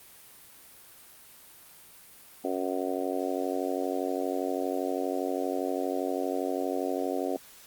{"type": "harmonic tone", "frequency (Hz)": 92.5, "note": "F#2", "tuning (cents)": 0, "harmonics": [3, 4, 5, 6, 7, 8], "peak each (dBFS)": [-33, -34, -35, -36, -36, -37], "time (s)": [2.44, 7.37], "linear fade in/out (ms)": 5, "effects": ["white hiss -52 dBFS RMS until 7.66 s", "Opus 32 kbps"]}